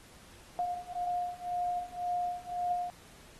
sine beating tone pair, 710 / 711.9 Hz, F5 / F5, +28 / +33 cents, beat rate 1.9 Hz, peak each -35 / -34 dBFS, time 0.59-2.9 s, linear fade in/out 0 ms, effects pink hiss -56 dBFS RMS until 3.39 s + AAC 32 kbps

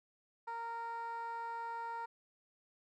15% pulse tone with band-pass filter, 463 Hz, A#4, 12 cents flat, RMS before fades -42 dBFS, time 0.47-2.06 s, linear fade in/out 10 ms, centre 980 Hz, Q 3.1, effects none

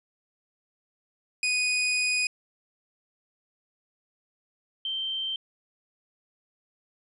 sawtooth / sine tone pair in turn, 2483 / 3128 Hz, D#7 / G7, -4 / -4 cents, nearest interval major third, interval 400 cents, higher second, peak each -20 / -28 dBFS, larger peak first, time 1.43-2.27 / 4.85-5.36 s, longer first, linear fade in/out 2 ms, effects resampled to 24000 Hz

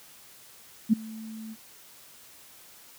sine tone with ADSR envelope, 220.9 Hz, A3, 7 cents sharp, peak -14 dBFS, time 0.89-1.56 s, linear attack 38 ms, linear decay 11 ms, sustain -23 dB, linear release 39 ms, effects white hiss -52 dBFS RMS until 2.98 s + high-pass 60 Hz 12 dB/octave

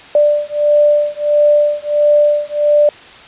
sine beating tone pair, 590 / 591.5 Hz, D5 / D5, +8 / +12 cents, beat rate 1.5 Hz, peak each -12 dBFS, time 0.15-2.89 s, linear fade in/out 2 ms, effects white hiss -37 dBFS RMS until 3.27 s + resampled to 8000 Hz

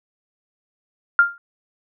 sine tone with exponential decay, 1398 Hz, F6, 1 cent sharp, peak -6 dBFS, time 1.19-1.38 s, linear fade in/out 1 ms, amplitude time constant 40 ms, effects none

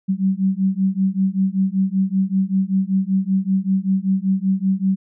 sine beating tone pair, 188.9 / 194.1 Hz, F#3 / G3, +36 / -17 cents, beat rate 5.2 Hz, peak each -19 dBFS, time 0.08-4.96 s, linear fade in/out 20 ms, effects none

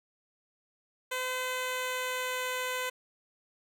10% pulse tone with pitch glide, 510 to 507.1 Hz, C5 to B4, -44 to +46 cents, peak -23 dBFS, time 1.11-2.9 s, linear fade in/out 10 ms, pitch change -10 cents, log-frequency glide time 1.38-2.48 s, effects none

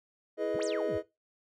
triangle chord, E major seventh, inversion none, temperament equal with one note detuned, 329.6 / 420.4 / 493.9 / 622.3 Hz, E4 / G#4 / B4 / D#5, 0 / +21 / 0 / 0 cents, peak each -35 / -31 / -34 / -31 dBFS, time 0.37-1.03 s, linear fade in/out 50 ms
sine exponential two-way sweep, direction up then down, 69.3 to 9150 to 69.3 Hz, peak -40 dBFS, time 0.54-0.98 s, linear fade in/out 10 ms, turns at 0.64 s
effects noise-tail reverb RT60 0.2 s tail -17 dB re dry

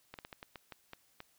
slowing click train, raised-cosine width 0.3 ms, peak -29 dBFS, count 9, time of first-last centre 0.14-1.204 s, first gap 48 ms, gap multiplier 1.28, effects white hiss -70 dBFS RMS until 1.38 s

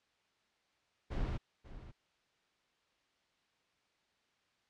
brown noise with echo, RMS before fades -36 dBFS, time 1.1-1.38 s, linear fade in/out 20 ms, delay 540 ms, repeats 1, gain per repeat -14 dB, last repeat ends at 1.92 s, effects white hiss -75 dBFS RMS until 4.69 s + low-pass 4000 Hz 12 dB/octave

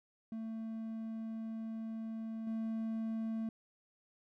triangle tone with level steps, 223.3 Hz, A3, 26 cents sharp, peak -37 / -33 dBFS, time 0.32-3.49 s, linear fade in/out 2 ms, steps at 2.47 s, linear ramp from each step 2 ms, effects none

